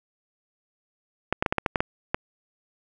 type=clicks; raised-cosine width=0.5 ms; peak=-7 dBFS; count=9; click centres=1.326 / 1.425 / 1.462 / 1.525 / 1.583 / 1.662 / 1.758 / 1.805 / 2.145 s; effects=none